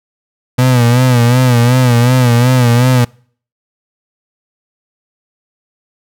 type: tone with vibrato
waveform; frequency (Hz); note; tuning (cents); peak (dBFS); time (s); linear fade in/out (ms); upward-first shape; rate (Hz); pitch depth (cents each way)
35% pulse; 123.3; B2; -2; -5; 0.58-3.05; 10; sine; 2.7; 78
effects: noise-tail reverb RT60 0.5 s tail -26 dB re dry